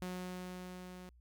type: tone with level ramp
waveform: sawtooth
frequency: 182 Hz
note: F#3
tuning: 28 cents flat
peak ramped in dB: -35 to -45 dBFS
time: 0.02-1.09 s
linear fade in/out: 0 ms
effects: added 60 Hz sine -60 dBFS peak until 1.2 s